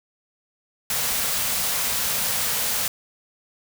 white band-stop noise, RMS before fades -24 dBFS, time 0.9-2.88 s, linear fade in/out 2 ms, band 270 to 420 Hz, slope 96 dB/octave, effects none

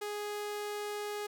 sawtooth tone, 415.3 Hz, G#4, in tune, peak -32 dBFS, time 0.01-1.27 s, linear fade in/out 10 ms, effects none

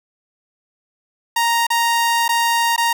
sawtooth tone with dropouts, 932.3 Hz, A#5, in tune, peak -11 dBFS, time 1.36-2.93 s, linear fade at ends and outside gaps 5 ms, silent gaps 1.668-1.702 / 2.281-2.29 / 2.763-2.778 s, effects none

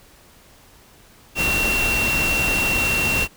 sine tone in noise, 2731 Hz, F7, 39 cents flat, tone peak -19 dBFS, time 1.35-3.28 s, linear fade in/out 50 ms, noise pink, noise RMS -24 dBFS, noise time 1.35-3.28 s, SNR +2 dB, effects pink hiss -50 dBFS RMS until 3.36 s

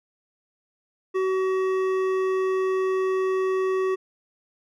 sine tone with hard clipping, 377.5 Hz, F#4, 35 cents sharp, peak -23 dBFS, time 1.14-3.96 s, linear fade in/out 20 ms, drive 11 dB, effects none

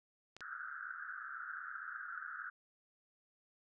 clicks, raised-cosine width 0.2 ms, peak -33 dBFS, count 2, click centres 0.366 / 0.407 s
white band-pass noise, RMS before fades -46 dBFS, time 0.41-2.5 s, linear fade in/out 5 ms, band 1300 to 1600 Hz, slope 96 dB/octave
effects none

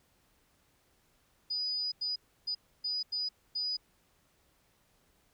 sine tone bursts at uneven times, 4952 Hz, D#8, 9 cents flat, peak -31 dBFS, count 6, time 1.5-1.92 / 2.01-2.16 / 2.47-2.55 / 2.84-3.03 / 3.12-3.29 / 3.55-3.77 s, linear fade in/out 10 ms, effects pink hiss -70 dBFS RMS until 5.33 s

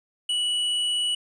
triangle tone with tanh clipping, 2944 Hz, F#7, 9 cents flat, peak -24 dBFS, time 0.29-1.15 s, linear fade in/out 5 ms, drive 15 dB, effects resampled to 22050 Hz

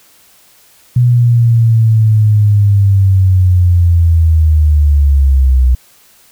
sine linear sweep, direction down, 123.47 to 62 Hz, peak -5 dBFS, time 0.96-5.75 s, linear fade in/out 5 ms, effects white hiss -46 dBFS RMS until 6.31 s

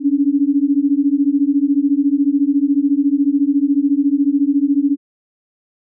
sine beating tone pair, 275.9 / 289.9 Hz, C#4 / D4, -8 / -22 cents, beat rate 14 Hz, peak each -15 dBFS, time 0-4.97 s, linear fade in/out 50 ms, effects none

